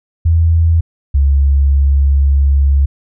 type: tone pair in turn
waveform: sine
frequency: 82.41 / 69.47 Hz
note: E2 / C#2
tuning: 0 / +4 cents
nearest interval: minor third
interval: 296 cents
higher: first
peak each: -7 dBFS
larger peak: neither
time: 0.25-0.81 / 1.14-2.86 s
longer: second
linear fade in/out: 10 ms
effects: none